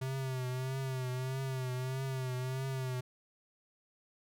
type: tone with vibrato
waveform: square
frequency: 130.2 Hz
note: C3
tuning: 8 cents flat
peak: -35 dBFS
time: 0.01-3.01 s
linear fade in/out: 10 ms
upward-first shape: triangle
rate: 1.6 Hz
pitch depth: 61 cents each way
effects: none

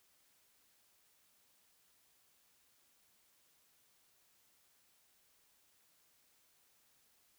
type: silence
effects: white hiss -72 dBFS RMS until 7.38 s

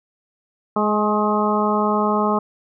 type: harmonic tone with a mistuned harmonic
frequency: 210.1 Hz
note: G#3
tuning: 20 cents sharp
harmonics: 1 / 2 / 3 / 4 / 5 / 6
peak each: -21 / -23 / -25 / -24 / -23 / -25 dBFS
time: 0.76-2.39 s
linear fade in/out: 5 ms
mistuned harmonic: 5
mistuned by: +25 cents
effects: none

